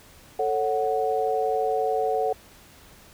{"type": "chord", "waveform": "sine", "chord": "F# minor", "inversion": "first", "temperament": "equal with one note detuned", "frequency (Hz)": [443.1, 554.4, 740], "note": ["A4", "C#5", "F#5"], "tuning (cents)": [12, 0, 0], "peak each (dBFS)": [-25, -29, -25], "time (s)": [0.39, 2.33], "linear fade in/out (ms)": 5, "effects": ["pink hiss -51 dBFS RMS until 3.13 s"]}